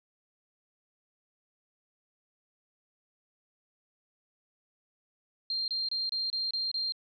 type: tone bursts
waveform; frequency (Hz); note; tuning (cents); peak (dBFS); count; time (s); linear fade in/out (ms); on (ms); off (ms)
sine; 4186; C8; 0; -29; 7; 5.5-6.922; 2; 180; 27
effects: none